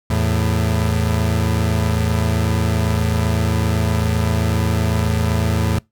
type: tone pair together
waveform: 30% pulse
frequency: 82.41 / 110.2 Hz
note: E2 / A2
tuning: 0 / +3 cents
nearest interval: perfect fourth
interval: 503 cents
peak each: -16 dBFS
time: 0.1-5.79 s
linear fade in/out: 5 ms
effects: noise-tail reverb RT60 0.2 s tail -25 dB re dry